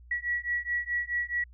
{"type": "beating tone pair", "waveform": "sine", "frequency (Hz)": [1929, 1933.7], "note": ["B6", "B6"], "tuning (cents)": [-41, -37], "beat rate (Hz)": 4.7, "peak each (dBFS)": -31, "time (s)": [0.11, 1.44], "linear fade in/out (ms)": 5, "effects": ["added 60 Hz sine -49 dBFS peak until 1.53 s"]}